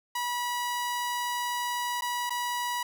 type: tone with dropouts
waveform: sawtooth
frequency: 972 Hz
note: B5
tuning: 28 cents flat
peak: -25 dBFS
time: 0.15-2.83 s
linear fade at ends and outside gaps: 5 ms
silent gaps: 2.01-2.02 / 2.296-2.304 s
effects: none